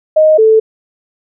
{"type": "tone pair in turn", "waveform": "sine", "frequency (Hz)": [622.3, 440], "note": ["D#5", "A4"], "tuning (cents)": [0, 0], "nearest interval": "tritone", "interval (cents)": 600, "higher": "first", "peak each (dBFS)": -4, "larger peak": "neither", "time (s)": [[0.16, 0.38], [0.38, 0.6]], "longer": "neither", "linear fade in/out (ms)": 10, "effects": []}